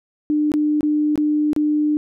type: tone with dropouts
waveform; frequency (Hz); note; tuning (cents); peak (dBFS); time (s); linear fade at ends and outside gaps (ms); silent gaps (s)
sine; 300; D4; +37; -15; 0.3-1.97; 0; 0.518-0.539 / 0.808-0.83 / 1.157-1.177 / 1.532-1.563
effects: none